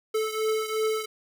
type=beating tone pair; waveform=square; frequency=435.6 / 438.4 Hz; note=A4 / A4; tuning=-17 / -6 cents; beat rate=2.8 Hz; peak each=-27 / -31 dBFS; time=0.14-1.06 s; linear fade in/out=10 ms; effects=none